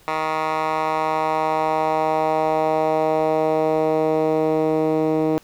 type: tone with band-pass filter sweep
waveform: 10% pulse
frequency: 157 Hz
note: D#3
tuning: 16 cents sharp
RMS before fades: -20 dBFS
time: 0.08-5.38 s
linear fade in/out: 0 ms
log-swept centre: 1300 to 360 Hz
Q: 1.6
effects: pink hiss -52 dBFS RMS until 5.43 s